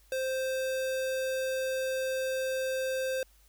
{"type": "tone", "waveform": "square", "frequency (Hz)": 523.3, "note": "C5", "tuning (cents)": 0, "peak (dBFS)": -30, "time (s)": [0.12, 3.23], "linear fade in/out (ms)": 2, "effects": ["added 50 Hz sine -60 dBFS peak until 3.48 s", "white hiss -65 dBFS RMS until 3.48 s"]}